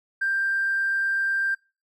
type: tone with tanh clipping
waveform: triangle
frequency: 1582 Hz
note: G6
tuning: 15 cents sharp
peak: -21 dBFS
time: 0.21-1.55 s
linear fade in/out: 10 ms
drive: 1 dB
effects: noise-tail reverb RT60 0.3 s tail -23 dB re dry